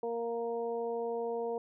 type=harmonic tone; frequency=233.1 Hz; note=A#3; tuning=in tune; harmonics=1 / 2 / 3 / 4; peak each=-45 / -33 / -41 / -44 dBFS; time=0.03-1.58 s; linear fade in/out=2 ms; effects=none